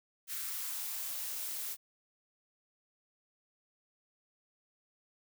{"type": "noise with high-pass filter sweep", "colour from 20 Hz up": "blue", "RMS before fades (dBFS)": -39, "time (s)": [0.27, 1.77], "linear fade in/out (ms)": 50, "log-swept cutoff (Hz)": [1600, 280], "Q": 1.7, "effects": []}